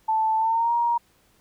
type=tone with pitch glide; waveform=sine; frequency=880 to 943.2 Hz; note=A5 to A#5; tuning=0 to +20 cents; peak=-19 dBFS; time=0.08-0.98 s; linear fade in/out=10 ms; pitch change=+120 cents; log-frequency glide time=0.37-0.73 s; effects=pink hiss -62 dBFS RMS until 1.4 s